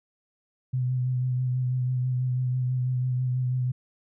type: tone with vibrato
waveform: sine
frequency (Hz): 126.7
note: B2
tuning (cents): +45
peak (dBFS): -23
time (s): 0.73-3.72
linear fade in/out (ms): 10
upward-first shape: sine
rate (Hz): 6.1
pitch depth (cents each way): 24
effects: none